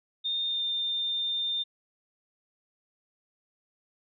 sine tone with pitch glide, 3644 to 3610 Hz, A#7 to A7, -40 to +44 cents, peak -27 dBFS, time 0.24-1.64 s, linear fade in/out 20 ms, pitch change -16 cents, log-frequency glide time 0.46-0.62 s, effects none

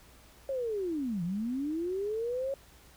sine linear two-way sweep, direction down then up, 554.4 to 164.5 to 554.4 Hz, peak -30 dBFS, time 0.49-2.54 s, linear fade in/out 2 ms, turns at 1.23 s, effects added 60 Hz sine -59 dBFS peak until 2.96 s + pink hiss -58 dBFS RMS until 2.96 s

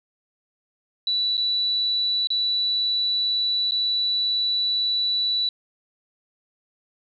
sine tone with dropouts, 3951 Hz, B7, in tune, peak -20 dBFS, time 1.07-5.49 s, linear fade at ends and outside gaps 2 ms, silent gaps 1.37-1.377 / 2.272-2.303 / 3.71-3.719 s, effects none

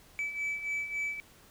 sine beating tone pair, 2300 / 2303.6 Hz, D7 / D7, -37 / -34 cents, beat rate 3.6 Hz, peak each -36 / -31 dBFS, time 0.19-1.2 s, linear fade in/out 0 ms, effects tanh soft clip ceiling -29 dBFS + pink hiss -58 dBFS RMS until 1.5 s

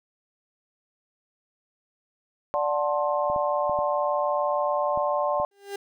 sine chord, D dominant seventh, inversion none, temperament just, 587.3 / 734.2 / 881 / 1057.2 Hz, D5 / F#5 / A5 / C6, 0 / -14 / +2 / +18 cents, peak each -25 / -30 / -30 / -28 dBFS, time 2.54-5.45 s, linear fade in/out 0 ms
clicks, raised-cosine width 3 ms, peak -27 dBFS, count 6, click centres 3.3 / 3.362 / 3.696 / 3.789 / 4.975 / 5.4 s
35% pulse tone with exponential growth, 400 Hz, G4, 35 cents sharp, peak -27 dBFS, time 5.51-5.76 s, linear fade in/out 5 ms, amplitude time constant 54 ms
effects none

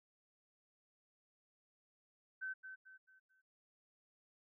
sine tone with echo, 1532 Hz, G6, 40 cents flat, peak -40 dBFS, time 2.41-2.54 s, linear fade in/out 20 ms, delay 220 ms, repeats 4, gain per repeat -8 dB, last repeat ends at 3.42 s, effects none

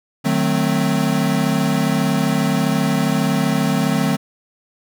square chord, D# diminished seventh, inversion none, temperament equal with one note detuned, 152.45 / 185 / 220 / 261.6 Hz, D#3 / F#3 / A3 / C4, -35 / 0 / 0 / 0 cents, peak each -22 dBFS, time 0.24-4.17 s, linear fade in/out 20 ms, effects none

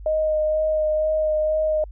sine tone with vibrato, 620 Hz, D#5, 6 cents flat, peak -18 dBFS, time 0.06-1.84 s, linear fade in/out 2 ms, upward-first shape sine, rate 2.1 Hz, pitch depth 13 cents each way, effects added 50 Hz sine -35 dBFS peak until 1.91 s

